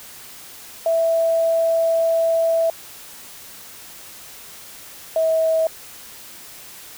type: tone pair in turn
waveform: sine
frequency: 659.3 / 645 Hz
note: E5 / E5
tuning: 0 / -38 cents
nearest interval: unison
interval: 38 cents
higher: first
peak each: -15 dBFS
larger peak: neither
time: 0.86-2.7 / 5.16-5.67 s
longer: first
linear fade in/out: 2 ms
effects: white hiss -40 dBFS RMS until 6.97 s